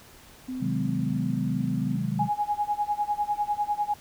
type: tone with pitch glide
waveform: sine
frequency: 256.6 to 250.7 Hz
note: C4 to B3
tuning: -34 to +26 cents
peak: -30 dBFS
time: 0.48-1.97 s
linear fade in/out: 10 ms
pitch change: -40 cents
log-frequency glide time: 0.93-1.18 s
type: chord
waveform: sine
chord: Ab dominant seventh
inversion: first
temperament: equal with one note detuned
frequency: 128.94 / 155.56 / 185 / 207.7 Hz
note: C3 / Eb3 / Gb3 / Ab3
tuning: -25 / 0 / 0 / 0 cents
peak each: -31 dBFS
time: 0.59-2.3 s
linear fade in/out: 50 ms
type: tone with tremolo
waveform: sine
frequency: 830.6 Hz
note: G#5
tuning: in tune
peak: -21 dBFS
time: 2.19-3.94 s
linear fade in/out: 5 ms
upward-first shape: sine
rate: 10 Hz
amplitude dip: 90%
effects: pink hiss -51 dBFS RMS until 4 s